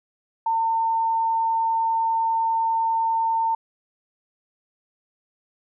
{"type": "tone", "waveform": "sine", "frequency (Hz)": 905, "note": "A5", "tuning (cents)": 48, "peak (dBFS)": -19, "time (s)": [0.46, 3.55], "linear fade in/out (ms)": 5, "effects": []}